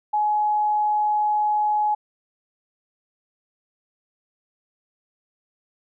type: tone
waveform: sine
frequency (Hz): 843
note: G#5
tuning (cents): +26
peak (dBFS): -18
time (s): 0.13-1.95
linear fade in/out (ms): 10
effects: none